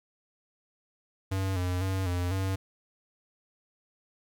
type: tone with pitch steps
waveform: square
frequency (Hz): 95.8 / 90.1 / 95.2 / 88.8 / 95.6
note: G2 / F#2 / F#2 / F2 / G2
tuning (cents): -39 / -45 / +50 / +29 / -43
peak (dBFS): -28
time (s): 1.31-2.56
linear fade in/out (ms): 10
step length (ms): 250
effects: 11-bit